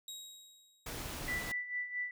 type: tone with exponential decay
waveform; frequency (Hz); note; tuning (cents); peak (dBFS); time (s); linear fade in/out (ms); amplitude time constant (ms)
25% pulse; 3803; A#7; +34; -38; 0.08-1.19; 2; 240
type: noise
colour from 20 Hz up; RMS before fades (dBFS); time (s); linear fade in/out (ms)
pink; -42; 0.86-1.52; 5
type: tone with tremolo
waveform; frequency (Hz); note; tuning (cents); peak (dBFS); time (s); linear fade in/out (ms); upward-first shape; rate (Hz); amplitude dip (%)
sine; 1975.5; B6; 0; -33; 1.28-2.11; 2; sine; 4.5; 70
effects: none